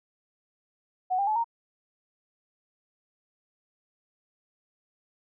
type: tone with pitch steps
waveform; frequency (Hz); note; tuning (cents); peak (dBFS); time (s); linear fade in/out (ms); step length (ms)
sine; 740 / 797.7 / 859.9 / 927; F#5 / G5 / A5 / A#5; 0 / +30 / -40 / -10; -23; 1.1-1.444; 20; 86
effects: none